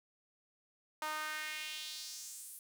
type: tone with high-pass filter sweep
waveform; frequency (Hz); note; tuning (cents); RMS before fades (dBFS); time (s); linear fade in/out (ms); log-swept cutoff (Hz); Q
sawtooth; 307.6; D#4; -20; -43; 1.02-2.59; 2; 970 to 11000; 2.2
effects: none